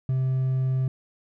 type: tone with hard clipping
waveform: triangle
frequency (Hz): 130.81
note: C3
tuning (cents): 0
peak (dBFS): -22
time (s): 0.09-0.88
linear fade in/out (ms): 2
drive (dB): 5
effects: none